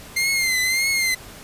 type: tone with vibrato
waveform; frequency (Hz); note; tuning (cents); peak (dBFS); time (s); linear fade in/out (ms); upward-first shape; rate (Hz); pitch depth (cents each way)
sawtooth; 2093; C7; 0; -15; 0.16-1.15; 10; triangle; 1.7; 79
effects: pink hiss -41 dBFS RMS until 1.43 s + resampled to 32000 Hz